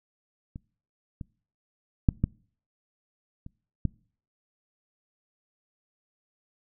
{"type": "clicks", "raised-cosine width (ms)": 5, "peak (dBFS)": [-26, -24, -6, -10, -29, -13], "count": 6, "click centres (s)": [0.559, 1.212, 2.088, 2.24, 3.464, 3.853], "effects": ["noise-tail reverb RT60 0.5 s tail -25 dB re dry"]}